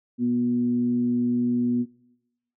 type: tone with frequency modulation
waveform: sine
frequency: 243 Hz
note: B3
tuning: 28 cents flat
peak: -20 dBFS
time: 0.18-1.86 s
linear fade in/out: 50 ms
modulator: 121 Hz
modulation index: 0.3
effects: noise-tail reverb RT60 0.9 s tail -21 dB re dry